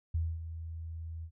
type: tone with ADSR envelope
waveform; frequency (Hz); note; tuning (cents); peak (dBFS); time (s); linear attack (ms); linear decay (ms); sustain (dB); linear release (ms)
sine; 81.8; E2; -13; -27; 0.14-1.31; 8; 240; -11; 73
effects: none